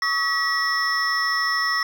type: tone cluster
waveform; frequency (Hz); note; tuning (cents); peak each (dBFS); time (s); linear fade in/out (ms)
triangle; 1123 / 1276 / 1929 / 5330; C#6 / D#6 / B6 / E8; +22 / +43 / -41 / +18; -25 / -27 / -21 / -25; 0.02-1.83; 2
effects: none